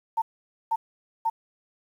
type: tone bursts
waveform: sine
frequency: 900 Hz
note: A5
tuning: 39 cents sharp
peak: -21 dBFS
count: 3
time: 0.17-1.3 s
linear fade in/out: 10 ms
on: 50 ms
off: 490 ms
effects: 9-bit